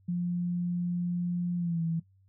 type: tone with pitch glide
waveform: sine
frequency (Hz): 175.6 to 164.79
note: F3 to E3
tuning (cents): +10 to 0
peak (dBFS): -27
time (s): 0.08-2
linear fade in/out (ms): 10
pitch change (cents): -110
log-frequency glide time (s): 1.57-1.82
effects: noise-tail reverb RT60 0.1 s tail -17 dB re dry + added 96 Hz sine -60 dBFS peak until 2.28 s